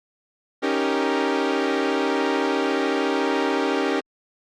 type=chord; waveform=sawtooth; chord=Eb dominant seventh; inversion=third; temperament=equal; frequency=277.2 / 311.1 / 392 / 466.2 Hz; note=Db4 / Eb4 / G4 / Bb4; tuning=0 / 0 / 0 / 0 cents; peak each=-21 / -23 / -21 / -23 dBFS; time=0.62-4.01 s; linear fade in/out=20 ms; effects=low-pass 4000 Hz 12 dB/octave + Opus 48 kbps